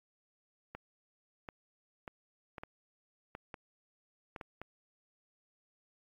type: clicks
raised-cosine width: 0.5 ms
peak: -28 dBFS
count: 10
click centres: 0.75 / 1.488 / 2.078 / 2.582 / 2.635 / 3.351 / 3.542 / 4.362 / 4.412 / 4.616 s
effects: AAC 64 kbps